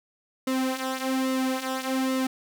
sawtooth tone with flanger, 261.6 Hz, C4, in tune, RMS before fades -27 dBFS, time 0.47-2.27 s, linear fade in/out 5 ms, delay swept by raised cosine 1.2 to 4.3 ms, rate 1.2 Hz, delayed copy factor -0.7, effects none

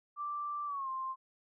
sine tone with pitch glide, 1174 to 1052 Hz, D6 to C6, -1 to +9 cents, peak -35 dBFS, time 0.16-1.16 s, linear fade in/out 50 ms, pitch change -190 cents, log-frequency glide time 0.66-0.89 s, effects none

